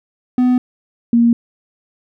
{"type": "tone pair in turn", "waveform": ["triangle", "sine"], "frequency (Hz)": [250.1, 234.7], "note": ["B3", "A#3"], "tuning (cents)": [22, 12], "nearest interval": "minor second", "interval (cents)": 110, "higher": "first", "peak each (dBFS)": -8, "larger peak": "neither", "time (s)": [[0.38, 0.58], [1.13, 1.33]], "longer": "neither", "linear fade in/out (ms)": 2, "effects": []}